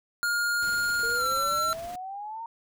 square tone with pitch glide, 1417 to 1350.7 Hz, F6 to E6, +25 to +42 cents, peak -25 dBFS, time 0.23-1.73 s, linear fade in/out 0 ms, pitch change -83 cents, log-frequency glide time 1.15-1.26 s
pink noise with tremolo, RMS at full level -44 dBFS, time 0.62-1.96 s, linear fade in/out 5 ms, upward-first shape sine, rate 19 Hz, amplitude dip 35%
sine exponential sweep, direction up, 454.5 to 932.3 Hz, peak -34 dBFS, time 1.03-2.46 s, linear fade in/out 2 ms
effects none

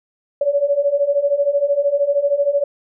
sine beating tone pair, 560 / 573 Hz, C#5 / D5, +18 / -43 cents, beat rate 13 Hz, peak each -19 / -16 dBFS, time 0.41-2.64 s, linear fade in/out 5 ms, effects none

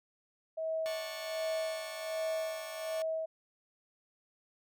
sine tone with tremolo, 642 Hz, E5, 46 cents flat, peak -31 dBFS, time 0.57-3.26 s, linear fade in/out 10 ms, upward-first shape sine, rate 1.3 Hz, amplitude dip 75%
10% pulse chord, D major seventh, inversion none, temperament just, 587.3 / 734.2 / 881 / 1101.2 Hz, D5 / F#5 / A5 / C#6, 0 / -14 / +2 / -12 cents, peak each -39 / -42 / -43 / -38 dBFS, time 0.86-3.02 s, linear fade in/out 0 ms
effects none

